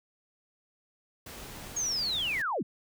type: noise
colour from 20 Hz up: pink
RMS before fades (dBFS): -44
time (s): 1.26-2.42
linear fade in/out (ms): 5
type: linear sweep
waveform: sine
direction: down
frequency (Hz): 6645 to 121.8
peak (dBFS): -28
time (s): 1.76-2.63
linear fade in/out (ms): 10
effects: none